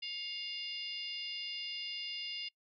harmonic tone with a mistuned harmonic, 702 Hz, F5, 9 cents sharp, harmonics 3 / 4 / 5 / 6 / 7, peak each -48 / -41 / -49 / -51 / -43 dBFS, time 0.02-2.49 s, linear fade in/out 10 ms, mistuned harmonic 3, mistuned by +46 cents, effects noise-tail reverb RT60 0.1 s tail -24 dB re dry

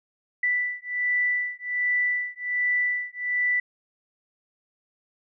sine beating tone pair, 1975.5 / 1976.8 Hz, B6 / B6, 0 / +1 cents, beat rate 1.3 Hz, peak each -26 dBFS, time 0.43-3.6 s, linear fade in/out 5 ms, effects none

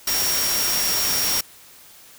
sine tone in noise, 5588 Hz, F8, in tune, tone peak -23 dBFS, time 0.07-1.41 s, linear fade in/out 5 ms, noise white, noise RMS -23 dBFS, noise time 0.07-1.41 s, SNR -3 dB, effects white hiss -47 dBFS RMS until 2.18 s

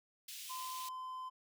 pink high-pass noise, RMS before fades -48 dBFS, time 0.28-0.89 s, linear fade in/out 5 ms, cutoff 2700 Hz, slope 24 dB/octave
triangle tone, 1027 Hz, C6, 33 cents flat, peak -40 dBFS, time 0.49-1.3 s, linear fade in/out 20 ms
effects none

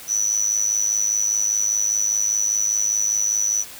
sine tone with amplitude modulation, 5950 Hz, F#8, 9 cents sharp, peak -14 dBFS, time 0.07-3.65 s, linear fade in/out 50 ms, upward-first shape sine, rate 105 Hz, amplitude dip 90%, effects white hiss -39 dBFS RMS until 3.79 s

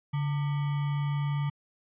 sine tone with sample-and-hold, 143.8 Hz, D3, 36 cents flat, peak -26 dBFS, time 0.13-1.5 s, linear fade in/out 10 ms, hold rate 1050 Hz, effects resampled to 8000 Hz

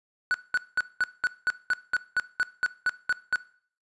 triangle tone bursts, 1480 Hz, F#6, in tune, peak -19 dBFS, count 14, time 0.31-3.358 s, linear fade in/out 0 ms, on 32 ms, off 200 ms, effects noise-tail reverb RT60 0.5 s tail -19 dB re dry + resampled to 24000 Hz

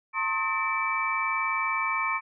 sine tone cluster, 910 / 1069 / 1266 / 1799 / 2312 Hz, A#5 / C6 / D#6 / A6 / D7, -42 / +37 / +30 / +38 / -28 cents, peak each -35 / -29 / -34 / -37 / -28 dBFS, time 0.13-2.21 s, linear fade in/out 50 ms, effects none

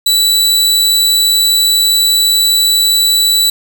sawtooth tone, 3951 Hz, B7, in tune, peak -5 dBFS, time 0.06-3.5 s, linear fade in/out 5 ms, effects none

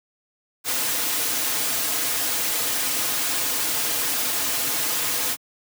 white noise with comb filter, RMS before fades -24 dBFS, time 0.64-5.37 s, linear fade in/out 50 ms, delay 5.2 ms, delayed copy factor -0.7, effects high-pass 150 Hz 12 dB/octave

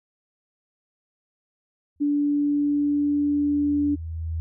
sine tone with exponential growth, 81.4 Hz, E2, 21 cents flat, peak -24 dBFS, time 1.96-4.4 s, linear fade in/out 0 ms, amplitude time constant 530 ms
sine tone, 290 Hz, D4, 22 cents flat, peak -19 dBFS, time 2-3.96 s, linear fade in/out 20 ms
effects none

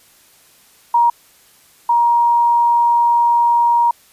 sine tone pair in turn, 945 / 945 Hz, A#5 / A#5, +23 / +23 cents, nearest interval unison, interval 0 cents, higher neither, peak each -9 / -10 dBFS, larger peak first, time 0.94-1.1 / 1.89-3.91 s, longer second, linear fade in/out 5 ms, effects white hiss -50 dBFS RMS until 4.12 s + resampled to 32000 Hz

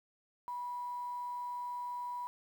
sine tone with quantisation, 977 Hz, B5, 19 cents flat, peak -37 dBFS, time 0.48-2.27 s, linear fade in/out 0 ms, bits 10, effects none

